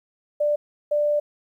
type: tone pair in turn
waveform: sine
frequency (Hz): 591 / 591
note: D5 / D5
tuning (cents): +11 / +11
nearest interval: unison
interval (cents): 0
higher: neither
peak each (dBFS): -18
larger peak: neither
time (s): 0.4-0.56 / 0.91-1.2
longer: second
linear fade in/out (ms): 10
effects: 10-bit